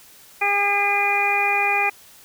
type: harmonic tone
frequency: 404.7 Hz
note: G#4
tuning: 45 cents flat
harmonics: 1 / 2 / 3 / 4 / 5 / 6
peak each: -30 / -22 / -29 / -32 / -26 / -20 dBFS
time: 0.41-1.9 s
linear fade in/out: 10 ms
effects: white hiss -48 dBFS RMS until 2.24 s